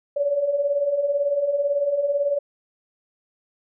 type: beating tone pair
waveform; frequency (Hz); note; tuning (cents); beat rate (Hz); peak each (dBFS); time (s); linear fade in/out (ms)
sine; 554.4 / 572.4; C#5 / D5; 0 / -45; 18; -27 / -20; 0.16-2.39; 10
effects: none